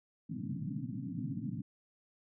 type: band-pass noise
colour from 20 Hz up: pink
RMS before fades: -39 dBFS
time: 0.29-1.62 s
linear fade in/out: 10 ms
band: 110 to 290 Hz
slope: 96 dB/octave
effects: none